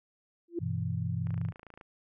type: tone with exponential growth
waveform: sine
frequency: 342.1 Hz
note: F4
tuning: 36 cents flat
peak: -26 dBFS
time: 0.48-0.59 s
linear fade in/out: 5 ms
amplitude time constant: 23 ms
type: chord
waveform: sine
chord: E minor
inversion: first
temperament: equal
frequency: 98 / 123.47 / 164.81 Hz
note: G2 / B2 / E3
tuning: 0 / 0 / 0 cents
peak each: -34 dBFS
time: 0.59-1.53 s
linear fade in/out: 50 ms
type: click train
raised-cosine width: 0.5 ms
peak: -34 dBFS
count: 16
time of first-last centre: 1.27-1.812 s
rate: 27.7 Hz
effects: none